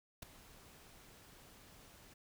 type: noise with ADSR envelope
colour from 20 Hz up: pink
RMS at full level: -43 dBFS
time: 0.22-2.14 s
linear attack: 7 ms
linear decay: 8 ms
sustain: -17 dB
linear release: 8 ms
effects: none